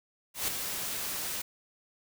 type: noise with ADSR envelope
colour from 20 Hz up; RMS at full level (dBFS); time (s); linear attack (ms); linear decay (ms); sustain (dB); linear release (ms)
white; -29; 0.34-1.42; 140; 5; -6; 7
effects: none

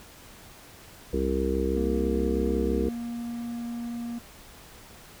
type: harmonic tone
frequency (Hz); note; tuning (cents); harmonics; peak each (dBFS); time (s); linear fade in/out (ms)
66.1; C2; +18; 1 / 3 / 4 / 5 / 6 / 7; -29 / -32 / -34 / -31 / -31 / -30; 1.13-2.89; 5
type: tone with pitch glide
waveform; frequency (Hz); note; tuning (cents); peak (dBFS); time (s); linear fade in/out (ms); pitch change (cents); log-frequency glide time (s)
triangle; 234 to 236; A#3 to A#3; +7 to +22; -29; 1.76-4.19; 10; +15; 2.03-3.17
effects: pink hiss -49 dBFS RMS until 5.2 s

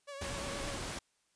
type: tone with vibrato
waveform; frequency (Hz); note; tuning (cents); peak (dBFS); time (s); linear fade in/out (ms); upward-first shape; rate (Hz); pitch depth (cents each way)
sawtooth; 561; C#5; +21; -39; 0.07-0.77; 20; triangle; 8.6; 53
type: noise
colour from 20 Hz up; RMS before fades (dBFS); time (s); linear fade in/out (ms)
pink; -40; 0.21-0.99; 5
effects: white hiss -75 dBFS RMS until 1.35 s + resampled to 22050 Hz

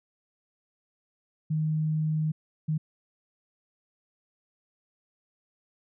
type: tone bursts at uneven times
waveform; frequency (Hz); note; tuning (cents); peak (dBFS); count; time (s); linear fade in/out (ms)
sine; 155.56; D#3; 0; -24; 2; 1.5-2.32 / 2.68-2.78; 10
effects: none

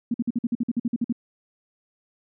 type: tone bursts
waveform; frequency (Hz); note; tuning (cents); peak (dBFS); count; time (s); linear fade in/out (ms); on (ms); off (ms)
sine; 236.2; A#3; +23; -20; 13; 0.11-1.126; 5; 32; 50
effects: none

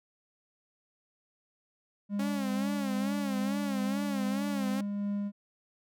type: tone with tremolo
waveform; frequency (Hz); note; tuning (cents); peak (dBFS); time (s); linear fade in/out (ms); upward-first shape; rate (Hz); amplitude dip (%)
triangle; 203; G#3; -39; -27; 2.09-5.32; 50; sine; 2.4; 25
type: tone with vibrato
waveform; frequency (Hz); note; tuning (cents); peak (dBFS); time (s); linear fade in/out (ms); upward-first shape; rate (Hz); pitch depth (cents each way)
sawtooth; 272.7; C#4; -28; -30; 2.19-4.81; 5; sine; 2.3; 100
effects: none

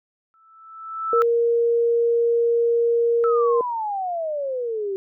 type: tone with exponential growth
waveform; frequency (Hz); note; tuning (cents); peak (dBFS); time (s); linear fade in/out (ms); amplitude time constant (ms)
sine; 1318.5; E6; 0; -16; 0.34-1.22; 0; 190
type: tone with pitch glide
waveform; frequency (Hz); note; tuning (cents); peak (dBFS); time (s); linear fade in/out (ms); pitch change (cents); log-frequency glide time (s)
sine; 468.2 to 472.5; A#4 to A#4; +8 to +23; -16; 1.13-3.61; 2; +15; 3.26-3.45
type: exponential sweep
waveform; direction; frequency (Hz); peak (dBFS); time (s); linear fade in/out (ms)
sine; down; 1334 to 380; -23; 3.24-4.96; 0
effects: none

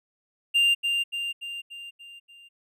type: tone with echo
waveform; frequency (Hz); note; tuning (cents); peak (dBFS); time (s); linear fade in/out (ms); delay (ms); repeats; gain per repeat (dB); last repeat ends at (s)
triangle; 2792; F7; -1; -16; 0.54-0.75; 20; 290; 6; -5; 2.49
effects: none

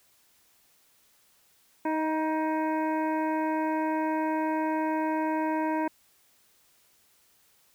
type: harmonic tone with a mistuned harmonic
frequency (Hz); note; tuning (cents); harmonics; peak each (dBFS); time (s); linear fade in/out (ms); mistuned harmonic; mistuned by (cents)
313.1; D#4; +11; 1 / 2 / 3 / 5 / 6 / 7 / 8; -28 / -33 / -30 / -40 / -45 / -46 / -49; 1.85-5.88; 5; 3; +15
effects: white hiss -64 dBFS RMS until 7.74 s

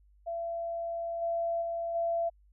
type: tone with level steps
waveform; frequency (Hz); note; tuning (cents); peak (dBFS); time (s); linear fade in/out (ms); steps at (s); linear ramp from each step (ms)
sine; 675; E5; +41; -32 / -28 / -31 / -27; 0.26-2.3; 20; 1.21 / 1.61 / 1.94; 20
effects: added 50 Hz sine -59 dBFS peak until 2.52 s

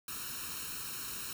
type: noise with comb filter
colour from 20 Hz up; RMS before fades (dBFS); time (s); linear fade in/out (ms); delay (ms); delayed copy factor
white; -41; 0.08-1.33; 2; 0.73; +0.8
effects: none

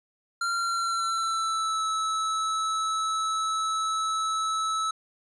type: tone with pitch glide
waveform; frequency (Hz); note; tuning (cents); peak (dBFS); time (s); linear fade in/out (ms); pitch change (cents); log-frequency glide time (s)
square; 1380 to 1304.1; F6 to E6; -21 to -19; -26; 0.41-4.91; 5; -98; 0.54-1.85
effects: resampled to 22050 Hz

